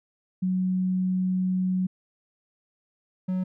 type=tone pair in turn; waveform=sine / triangle; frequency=185 / 185 Hz; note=F#3 / F#3; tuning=0 / 0 cents; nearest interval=unison; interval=0 cents; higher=neither; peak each=-22 dBFS; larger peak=neither; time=0.42-1.87 / 3.28-3.44 s; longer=first; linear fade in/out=10 ms; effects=none